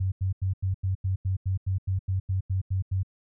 sine tone bursts, 94.8 Hz, F#2, 43 cents sharp, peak -23 dBFS, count 15, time 0-3.032 s, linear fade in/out 10 ms, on 120 ms, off 88 ms, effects none

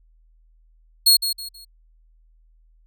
sawtooth tone with echo, 4314 Hz, C#8, 48 cents flat, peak -8 dBFS, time 1.06-1.17 s, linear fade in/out 10 ms, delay 160 ms, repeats 3, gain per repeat -10 dB, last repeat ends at 1.65 s, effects added 40 Hz sine -53 dBFS peak until 2.86 s

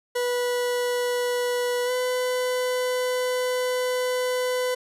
40% pulse tone with pitch glide, 490 to 502.3 Hz, B4 to B4, -14 to +29 cents, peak -22 dBFS, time 0.15-4.75 s, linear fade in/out 10 ms, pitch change +43 cents, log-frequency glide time 1.85-1.91 s, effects resampled to 32000 Hz

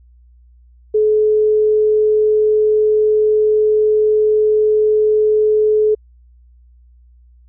sine tone, 428.1 Hz, A4, 47 cents flat, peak -10 dBFS, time 0.94-5.95 s, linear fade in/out 10 ms, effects added 60 Hz sine -44 dBFS peak until 7.48 s

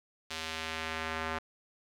square tone with band-pass filter sweep, 80.2 Hz, E2, 47 cents flat, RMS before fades -37 dBFS, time 0.3-1.39 s, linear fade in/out 10 ms, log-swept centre 3800 to 1400 Hz, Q 0.99, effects none

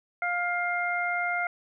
harmonic tone, 704 Hz, F5, 14 cents sharp, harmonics 1 / 2 / 3, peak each -30 / -30 / -30 dBFS, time 0.22-1.47 s, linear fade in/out 2 ms, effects none

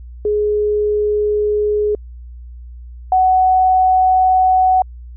sine tone pair in turn, 418.9 / 746.4 Hz, G#4 / F#5, +15 / +15 cents, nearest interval minor seventh, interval 1000 cents, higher second, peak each -13 / -9 dBFS, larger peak second, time 0.25-1.95 / 3.12-4.82 s, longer neither, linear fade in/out 2 ms, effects added 60 Hz sine -31 dBFS peak until 5.16 s

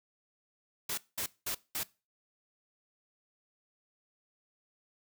white noise bursts, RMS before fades -35 dBFS, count 4, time 0.89-1.834 s, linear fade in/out 5 ms, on 86 ms, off 200 ms, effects noise-tail reverb RT60 0.3 s tail -21 dB re dry

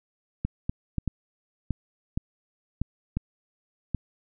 clicks, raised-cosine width 5 ms, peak -14 dBFS, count 9, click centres 0.45 / 0.695 / 0.983 / 1.077 / 1.707 / 2.175 / 2.816 / 3.17 / 3.947 s, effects none

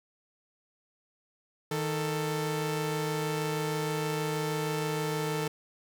sawtooth tone pair together, 156.58 / 443.4 Hz, D#3 / A4, +11 / +13 cents, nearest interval octave + tritone, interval 1802 cents, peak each -28 dBFS, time 1.71-5.48 s, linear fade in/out 5 ms, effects none

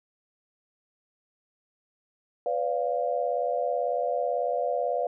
sine tone cluster, 498.9 / 577 / 701 Hz, B4 / D5 / F5, +17 / -31 / +6 cents, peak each -29 dBFS, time 2.46-5.07 s, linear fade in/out 2 ms, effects none

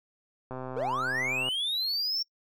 click train, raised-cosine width 1 ms, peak -24 dBFS, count 127, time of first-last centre 0.51-1.487 s, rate 129 Hz
triangle linear sweep, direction up, 415.3 to 5520 Hz, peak -26 dBFS, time 0.76-2.23 s, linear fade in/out 10 ms
effects noise-tail reverb RT60 0.1 s tail -23 dB re dry

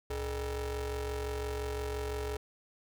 40% pulse ring-modulated tone, 178.6 Hz, F3, 39 cents sharp, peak -30 dBFS, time 0.1-2.37 s, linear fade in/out 5 ms, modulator 245 Hz, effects none

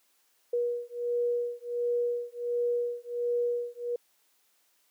sine beating tone pair, 480 / 481.4 Hz, B4 / B4, -49 / -44 cents, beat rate 1.4 Hz, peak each -30 dBFS, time 0.53-3.96 s, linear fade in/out 5 ms, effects white hiss -69 dBFS RMS until 4.9 s + high-pass 300 Hz 12 dB/octave

